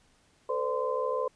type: tone cluster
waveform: sine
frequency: 442.8 / 509 / 582 / 1031 Hz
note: A4 / C5 / D5 / C6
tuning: +11 / -48 / -16 / -26 cents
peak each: -34 / -30 / -36 / -33 dBFS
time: 0.49-1.28 s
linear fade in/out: 5 ms
effects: pink hiss -65 dBFS RMS until 1.35 s + resampled to 22050 Hz